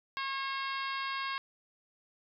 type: harmonic tone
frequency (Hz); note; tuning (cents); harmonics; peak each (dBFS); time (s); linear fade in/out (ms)
542; C#5; -39; 2 / 3 / 4 / 5 / 6 / 7 / 8 / 9; -36 / -40 / -42 / -44 / -46 / -47 / -48 / -49; 0.17-1.38; 0
effects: none